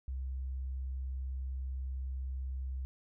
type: tone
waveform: sine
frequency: 65.41 Hz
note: C2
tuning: in tune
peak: -35 dBFS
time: 0.08-2.85 s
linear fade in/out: 0 ms
effects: none